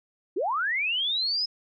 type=linear sweep; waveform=sine; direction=up; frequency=308.3 to 5170 Hz; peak=-24 dBFS; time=0.36-1.46 s; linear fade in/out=10 ms; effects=none